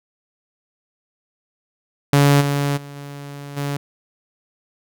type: tone with level steps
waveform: sawtooth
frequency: 142.3 Hz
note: C#3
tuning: 46 cents sharp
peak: -7 / -14 / -30 / -28 / -18 dBFS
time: 2.13-3.77 s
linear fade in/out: 2 ms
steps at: 2.4 / 2.76 / 2.95 / 3.56 s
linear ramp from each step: 20 ms
effects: none